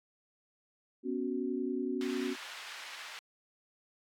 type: chord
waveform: sine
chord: B suspended second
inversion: none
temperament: just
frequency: 246.9 / 277.8 / 370.4 Hz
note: B3 / C#4 / F#4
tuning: 0 / +4 / +2 cents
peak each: -36 / -36 / -36 dBFS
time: 1.03-2.36 s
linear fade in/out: 50 ms
type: band-pass noise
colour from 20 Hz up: white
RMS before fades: -46 dBFS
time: 2.01-3.19 s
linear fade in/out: 0 ms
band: 1100 to 3100 Hz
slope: 12 dB/octave
effects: AAC 64 kbps